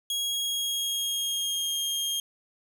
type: tone with pitch glide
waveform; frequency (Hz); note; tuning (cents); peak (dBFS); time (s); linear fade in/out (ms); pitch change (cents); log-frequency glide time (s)
sawtooth; 3300 to 3225; G#7 to G7; -12 to +48; -24; 0.1-2.2; 2; -40; 0.26-1.79
effects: none